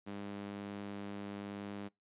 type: tone with high-pass filter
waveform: sawtooth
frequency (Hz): 101.1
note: G#2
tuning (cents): -46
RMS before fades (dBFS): -44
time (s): 0.06-1.89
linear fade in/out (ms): 20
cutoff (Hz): 220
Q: 1.7
effects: noise-tail reverb RT60 0.2 s tail -26 dB re dry + resampled to 8000 Hz